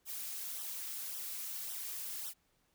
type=noise with flanger; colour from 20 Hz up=blue; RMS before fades=-42 dBFS; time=0.05-2.34 s; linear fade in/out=50 ms; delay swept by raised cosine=0.43 to 5.03 ms; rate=1.8 Hz; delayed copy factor=-0.7; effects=pink hiss -75 dBFS RMS until 2.74 s